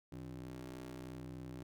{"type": "ring-modulated tone", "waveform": "25% pulse", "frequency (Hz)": 63.3, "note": "B1", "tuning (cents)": 43, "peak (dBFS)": -39, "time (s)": [0.12, 1.63], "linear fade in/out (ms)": 5, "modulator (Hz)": 222, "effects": []}